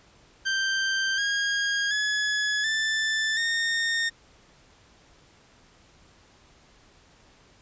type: tone with pitch steps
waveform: sawtooth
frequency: 1568 / 1630.8 / 1696.1 / 1764.1 / 1834.8 Hz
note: G6 / G#6 / G#6 / A6 / A#6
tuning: 0 / -32 / +36 / +4 / -28 cents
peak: -20 dBFS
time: 0.45-4.1 s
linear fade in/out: 20 ms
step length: 730 ms
effects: pink hiss -57 dBFS RMS until 7.61 s + resampled to 16000 Hz